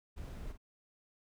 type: noise with echo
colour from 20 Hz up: brown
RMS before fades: -44 dBFS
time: 0.16-0.53 s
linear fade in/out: 20 ms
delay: 47 ms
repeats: 1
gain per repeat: -8 dB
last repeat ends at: 0.577 s
effects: none